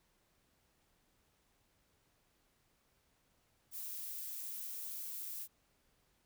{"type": "noise", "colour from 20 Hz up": "violet", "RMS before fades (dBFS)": -44, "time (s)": [3.71, 5.48], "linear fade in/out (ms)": 50, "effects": ["pink hiss -75 dBFS RMS until 6.25 s"]}